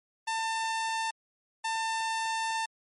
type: tone pair in turn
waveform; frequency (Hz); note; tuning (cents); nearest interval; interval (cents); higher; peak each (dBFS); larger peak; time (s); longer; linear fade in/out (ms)
sawtooth; 896 / 896; A5 / A5; +31 / +31; unison; 0; neither; -25; neither; 0.27-1.11 / 1.64-2.66; second; 10
effects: low-pass 11000 Hz 12 dB/octave + MP3 48 kbps

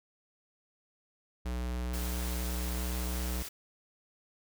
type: tone with pitch glide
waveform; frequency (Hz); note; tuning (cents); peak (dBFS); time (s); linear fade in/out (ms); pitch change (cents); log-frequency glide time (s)
square; 61.2 to 61.8; B1 to B1; -15 to +2; -33; 1.45-3.43; 10; +17; 2.43-3.12
type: noise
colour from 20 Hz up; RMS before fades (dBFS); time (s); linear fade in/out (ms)
white; -42; 1.93-3.49; 10
effects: none

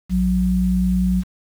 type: tone pair together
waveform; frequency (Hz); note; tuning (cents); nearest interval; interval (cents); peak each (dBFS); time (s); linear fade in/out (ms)
sine; 57.92 / 183.9; A#1 / F#3; -10 / -10; octave + minor sixth; 2000; -21 / -16; 0.09-1.24; 50
effects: 7-bit

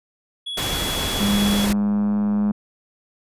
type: tone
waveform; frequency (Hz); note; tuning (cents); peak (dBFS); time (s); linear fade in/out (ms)
triangle; 3368; G#7; +24; -25; 0.46-1.66; 10
type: noise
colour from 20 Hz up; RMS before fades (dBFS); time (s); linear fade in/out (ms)
pink; -25; 0.57-1.73; 5
type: click train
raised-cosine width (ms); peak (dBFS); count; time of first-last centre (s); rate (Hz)
1; -20; 140; 1.16-2.51; 103
type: tone with pitch glide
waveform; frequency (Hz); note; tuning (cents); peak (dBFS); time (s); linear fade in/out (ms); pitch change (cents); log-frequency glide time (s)
sine; 203.6 to 207.3; G#3 to G#3; -34 to -3; -17; 1.2-2.52; 10; +31; 1.52-2.13
effects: resampled to 32000 Hz

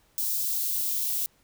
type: noise with high-pass filter sweep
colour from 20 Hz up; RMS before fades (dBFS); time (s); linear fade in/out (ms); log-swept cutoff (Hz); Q
violet; -28; 0.18-1.26; 0; 4400 to 2900; 1.3
effects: pink hiss -64 dBFS RMS until 1.43 s

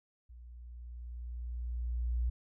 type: tone with level ramp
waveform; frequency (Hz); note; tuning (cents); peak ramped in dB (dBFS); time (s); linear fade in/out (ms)
sine; 59.8; A#1; +45; -49 to -28; 0.29-2.3; 10
effects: none

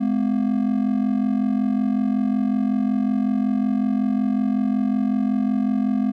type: ring-modulated tone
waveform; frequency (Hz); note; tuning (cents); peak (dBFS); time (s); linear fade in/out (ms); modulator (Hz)
triangle; 233.1; A#3; 0; -13; 0-6.12; 20; 22.7
effects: none

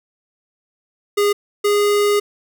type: tone pair in turn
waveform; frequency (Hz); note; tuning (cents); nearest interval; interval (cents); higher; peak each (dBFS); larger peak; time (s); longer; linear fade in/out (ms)
square; 409.6 / 411.5; G#4 / G#4; -24 / -16; unison; 8; second; -14 / -14; neither; 1.17-1.33 / 1.64-2.2; second; 10
effects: none

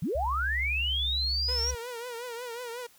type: linear sweep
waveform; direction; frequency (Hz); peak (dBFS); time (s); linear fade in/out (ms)
sine; up; 120 to 5730; -27; 0.02-1.71; 5
type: tone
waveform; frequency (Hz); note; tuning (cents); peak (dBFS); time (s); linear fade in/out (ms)
sine; 67.2; C2; +47; -31; 0.15-1.75; 5
type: tone with vibrato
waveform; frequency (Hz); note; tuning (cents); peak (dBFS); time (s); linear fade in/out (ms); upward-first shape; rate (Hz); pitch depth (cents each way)
sawtooth; 479.3; A#4; +48; -32; 1.48-2.87; 10; triangle; 5.5; 100
effects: white hiss -59 dBFS RMS until 2.98 s

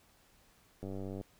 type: click train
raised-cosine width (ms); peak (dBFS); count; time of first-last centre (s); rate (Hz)
2; -29; 38; 0.83-1.212; 96.8
effects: pink hiss -66 dBFS RMS until 1.39 s

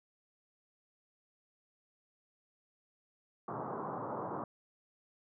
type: band-pass noise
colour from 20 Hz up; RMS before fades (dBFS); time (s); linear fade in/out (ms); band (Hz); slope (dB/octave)
white; -40; 3.48-4.44; 2; 110 to 1200; 48
effects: none

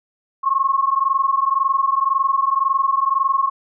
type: tone pair together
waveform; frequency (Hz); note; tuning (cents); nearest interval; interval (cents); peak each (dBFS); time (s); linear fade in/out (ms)
sine; 1074 / 1095.9; C6 / C#6; +45 / -20; unison; 35; -18; 0.43-3.5; 20
effects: none

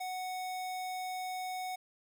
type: tone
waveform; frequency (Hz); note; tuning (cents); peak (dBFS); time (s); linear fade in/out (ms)
square; 740; F#5; 0; -37; 0-1.76; 10
effects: 11-bit

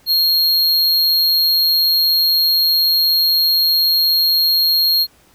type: tone with amplitude modulation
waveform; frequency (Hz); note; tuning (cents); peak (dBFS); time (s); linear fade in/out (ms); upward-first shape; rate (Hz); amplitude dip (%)
square; 4256; C8; +29; -11; 0.06-5.07; 50; sine; 157; 30
effects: pink hiss -52 dBFS RMS until 5.34 s

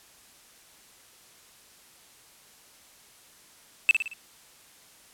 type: tone with echo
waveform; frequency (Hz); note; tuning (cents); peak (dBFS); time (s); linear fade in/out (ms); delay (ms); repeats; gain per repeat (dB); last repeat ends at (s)
triangle; 2637; E7; 0; -12; 3.89-3.91; 0; 56; 4; -6; 4.134
effects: white hiss -55 dBFS RMS until 5.13 s + low-pass 12000 Hz 12 dB/octave

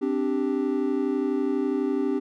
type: chord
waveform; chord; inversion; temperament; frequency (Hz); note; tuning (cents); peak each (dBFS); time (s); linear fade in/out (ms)
triangle; C suspended second; none; equal; 261.6 / 293.7 / 392; C4 / D4 / G4; 0 / 0 / 0; -25; 0.01-2.2; 20
effects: none

